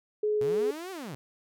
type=tone; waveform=sine; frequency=422.8 Hz; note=G#4; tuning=31 cents sharp; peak=-24 dBFS; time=0.23-0.71 s; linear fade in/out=5 ms
type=linear two-way sweep; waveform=sawtooth; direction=up then down; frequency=116.54 to 392 to 116.54 Hz; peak=-33 dBFS; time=0.41-1.15 s; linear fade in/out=0 ms; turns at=0.91 s
effects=none